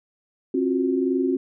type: tone cluster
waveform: sine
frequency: 267.5 / 345.1 / 367.6 Hz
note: C4 / F4 / F#4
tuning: +38 / -21 / -11 cents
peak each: -22 / -28 / -23 dBFS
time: 0.54-1.37 s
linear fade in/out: 5 ms
effects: none